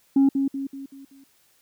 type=tone with echo; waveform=sine; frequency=273.5 Hz; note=C#4; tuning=23 cents flat; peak=-12 dBFS; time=0.16-0.29 s; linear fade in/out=5 ms; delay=190 ms; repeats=5; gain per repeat=-7 dB; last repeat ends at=1.24 s; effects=tanh soft clip ceiling -12 dBFS + white hiss -62 dBFS RMS until 1.61 s